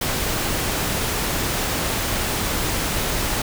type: noise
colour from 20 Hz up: pink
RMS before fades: -23 dBFS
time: 0.01-3.42 s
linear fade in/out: 5 ms
effects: none